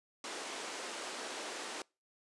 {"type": "band-pass noise", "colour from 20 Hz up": "pink", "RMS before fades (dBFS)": -43, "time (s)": [0.24, 1.82], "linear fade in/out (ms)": 2, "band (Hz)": [320, 8900], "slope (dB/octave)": 24, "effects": ["noise-tail reverb RT60 0.3 s tail -26 dB re dry", "resampled to 24000 Hz"]}